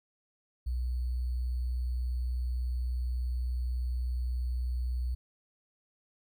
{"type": "tone with sample-and-hold", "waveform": "sine", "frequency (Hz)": 61.74, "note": "B1", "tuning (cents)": 0, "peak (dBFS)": -29, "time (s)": [0.66, 5.15], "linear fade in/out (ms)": 10, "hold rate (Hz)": 4410, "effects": []}